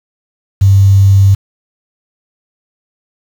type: tone with quantisation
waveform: sine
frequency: 98 Hz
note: G2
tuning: in tune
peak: -3 dBFS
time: 0.61-1.35 s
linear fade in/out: 10 ms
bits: 5
effects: none